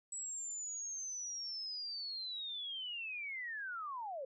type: linear sweep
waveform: sine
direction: down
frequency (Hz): 7860 to 506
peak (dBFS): -40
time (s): 0.12-4.25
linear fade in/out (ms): 5
effects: none